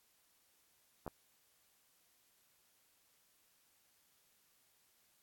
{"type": "clicks", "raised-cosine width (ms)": 1, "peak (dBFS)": -29, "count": 2, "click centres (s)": [1.065, 1.078], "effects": ["white hiss -73 dBFS RMS until 5.22 s", "AAC 64 kbps"]}